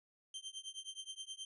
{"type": "tone with tremolo", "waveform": "sawtooth", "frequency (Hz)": 3136, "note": "G7", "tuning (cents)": 0, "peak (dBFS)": -38, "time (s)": [0.34, 1.45], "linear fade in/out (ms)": 2, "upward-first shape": "triangle", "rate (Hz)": 9.5, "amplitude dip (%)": 100, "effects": ["resampled to 24000 Hz"]}